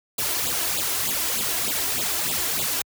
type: noise with flanger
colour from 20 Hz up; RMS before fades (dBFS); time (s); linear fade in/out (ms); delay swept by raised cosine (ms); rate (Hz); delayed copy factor
white; -25; 0.18-2.82; 5; 0.25 to 3.05; 3.3; +0.9
effects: high-pass 60 Hz 12 dB/octave